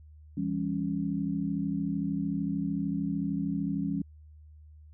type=chord; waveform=sine; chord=C# diminished; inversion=first; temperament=just; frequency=166.31 / 199.57 / 277.2 Hz; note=E3 / G3 / C#4; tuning=+16 / +31 / 0 cents; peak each=-33 / -32 / -32 dBFS; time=0.37-4.02 s; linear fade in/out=5 ms; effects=added 76 Hz sine -49 dBFS peak until 4.93 s